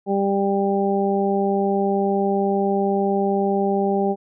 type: harmonic tone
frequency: 197.8 Hz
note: G3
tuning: 16 cents sharp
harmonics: 1 / 2 / 3 / 4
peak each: -22 / -21 / -27 / -24 dBFS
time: 0.06-4.16 s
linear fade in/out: 50 ms
effects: none